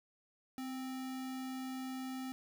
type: tone with sample-and-hold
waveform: sine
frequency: 259 Hz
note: C4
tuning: 17 cents flat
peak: -39 dBFS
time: 0.58-2.32 s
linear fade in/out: 0 ms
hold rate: 1050 Hz
effects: none